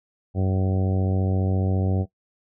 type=harmonic tone; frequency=94.6 Hz; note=F#2; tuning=39 cents sharp; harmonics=1 / 2 / 3 / 4 / 5 / 6 / 7 / 8; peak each=-21 / -27 / -31 / -33 / -35 / -37 / -38 / -39 dBFS; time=0.34-2.06 s; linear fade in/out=50 ms; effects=noise-tail reverb RT60 0.1 s tail -17 dB re dry